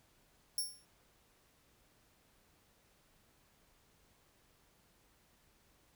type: tone with exponential decay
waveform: 15% pulse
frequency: 5490 Hz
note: F8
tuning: 31 cents flat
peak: -25 dBFS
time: 0.58-0.85 s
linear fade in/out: 2 ms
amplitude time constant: 58 ms
effects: pink hiss -70 dBFS RMS until 5.95 s